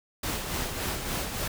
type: noise with tremolo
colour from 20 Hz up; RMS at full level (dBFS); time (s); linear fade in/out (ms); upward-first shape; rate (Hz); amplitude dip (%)
pink; -30; 0.23-1.48; 5; sine; 3.5; 45
effects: none